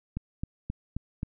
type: click train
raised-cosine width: 5 ms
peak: -19 dBFS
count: 5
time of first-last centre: 0.17-1.231 s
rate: 3.77 Hz
effects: none